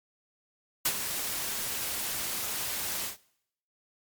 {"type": "noise with ADSR envelope", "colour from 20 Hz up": "white", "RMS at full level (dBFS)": -24, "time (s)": [0.85, 3.17], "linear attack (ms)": 7, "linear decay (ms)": 60, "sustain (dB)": -9, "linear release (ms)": 130, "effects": ["noise-tail reverb RT60 0.7 s tail -21 dB re dry", "MP3 96 kbps"]}